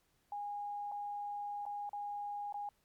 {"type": "tone with dropouts", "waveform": "sine", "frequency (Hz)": 820, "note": "G#5", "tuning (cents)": -22, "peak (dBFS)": -38, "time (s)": [0.32, 2.69], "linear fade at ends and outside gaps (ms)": 2, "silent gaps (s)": [[0.916, 0.92], [1.654, 1.663], [1.893, 1.931], [2.525, 2.542]], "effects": ["pink hiss -75 dBFS RMS until 2.84 s", "MP3 96 kbps"]}